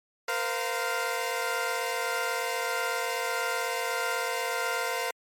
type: chord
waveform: 15% pulse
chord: Bb suspended second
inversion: none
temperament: equal with one note detuned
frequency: 466.2 / 514.3 / 698.5 Hz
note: Bb4 / C5 / F5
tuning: 0 / -30 / 0 cents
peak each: -26 dBFS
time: 0.28-5.11 s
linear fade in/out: 5 ms
effects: MP3 64 kbps